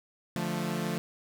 sawtooth chord, D minor, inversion none, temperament equal, 146.83 / 174.61 / 220 Hz, D3 / F3 / A3, 0 / 0 / 0 cents, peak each -33 / -29 / -30 dBFS, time 0.36-0.98 s, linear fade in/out 0 ms, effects none

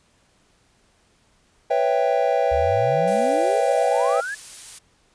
triangle chord, C# half-diminished seventh, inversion third, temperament equal with one note detuned, 493.9 / 554.4 / 659.3 / 788.1 Hz, B4 / C#5 / E5 / G5, 0 / 0 / 0 / +9 cents, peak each -21 dBFS, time 1.7-4.21 s, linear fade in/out 10 ms
sine exponential sweep, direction up, 67 to 1749 Hz, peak -26 dBFS, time 2.51-4.35 s, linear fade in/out 10 ms
blue noise, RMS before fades -36 dBFS, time 3.07-4.79 s, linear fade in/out 10 ms
effects pink hiss -61 dBFS RMS until 5.14 s + resampled to 22050 Hz

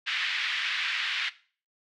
pink band-pass noise, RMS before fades -30 dBFS, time 0.06-1.3 s, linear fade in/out 20 ms, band 1700 to 3600 Hz, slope 24 dB/octave, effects noise-tail reverb RT60 0.4 s tail -17 dB re dry

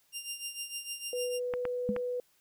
15% pulse tone with tremolo, 2794 Hz, F7, in tune, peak -27 dBFS, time 0.12-1.4 s, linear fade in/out 50 ms, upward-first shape triangle, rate 6.6 Hz, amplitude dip 80%
sine tone, 493.9 Hz, B4, in tune, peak -31 dBFS, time 1.13-2.2 s, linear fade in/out 2 ms
clicks, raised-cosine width 0.5 ms, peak -21 dBFS, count 3, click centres 1.538 / 1.653 / 1.964 s
sine tone with exponential decay, 208.9 Hz, G#3, 10 cents sharp, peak -24 dBFS, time 1.89-2.01 s, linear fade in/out 0 ms, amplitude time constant 25 ms
effects white hiss -69 dBFS RMS until 2.4 s

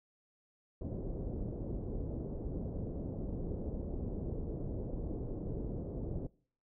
pink low-pass noise, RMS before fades -39 dBFS, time 0.81-6.27 s, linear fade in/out 5 ms, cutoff 500 Hz, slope 24 dB/octave, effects noise-tail reverb RT60 0.5 s tail -23 dB re dry

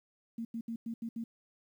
sine tone bursts at uneven times, 229.7 Hz, A#3, 25 cents flat, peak -35 dBFS, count 6, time 0.38-0.45 / 0.54-0.61 / 0.68-0.76 / 0.86-0.94 / 1.02-1.09 / 1.16-1.24 s, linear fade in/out 5 ms, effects 11-bit

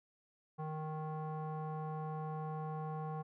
square tone with low-pass filter, 155.56 Hz, D#3, in tune, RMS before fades -41 dBFS, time 0.58-3.23 s, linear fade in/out 20 ms, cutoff 940 Hz, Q 5.7, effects none

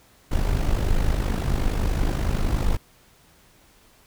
brown noise with amplitude modulation, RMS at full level -19 dBFS, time 0.31-2.77 s, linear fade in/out 10 ms, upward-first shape sine, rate 50.6 Hz, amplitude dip 65%, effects pink hiss -56 dBFS RMS until 4.06 s

